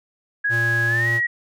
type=tone with pitch glide; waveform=sine; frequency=1661.2 to 1908.2 Hz; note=G#6 to A#6; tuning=0 to +40 cents; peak=-18 dBFS; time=0.44-1.27 s; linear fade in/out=10 ms; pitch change=+240 cents; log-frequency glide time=0.87-1.08 s
type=tone; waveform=square; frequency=116.5 Hz; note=A#2; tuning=1 cent flat; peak=-24 dBFS; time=0.49-1.21 s; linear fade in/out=50 ms
effects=none